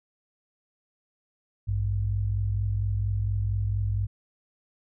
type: tone pair together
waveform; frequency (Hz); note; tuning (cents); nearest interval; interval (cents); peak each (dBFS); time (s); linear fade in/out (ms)
sine; 56.68 / 101; A#1 / G#2; -48 / -48; minor seventh; 1000; -29 / -25; 1.67-4.07; 20
effects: none